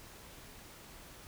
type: silence
effects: pink hiss -53 dBFS RMS until 1.27 s